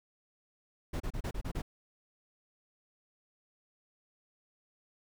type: noise bursts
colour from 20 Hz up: brown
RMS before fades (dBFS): -35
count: 7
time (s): 0.93-1.62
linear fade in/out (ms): 10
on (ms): 72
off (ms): 31
effects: none